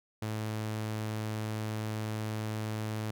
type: tone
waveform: sawtooth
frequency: 108.4 Hz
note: A2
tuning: 25 cents flat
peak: -29 dBFS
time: 0.22-3.11 s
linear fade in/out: 5 ms
effects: none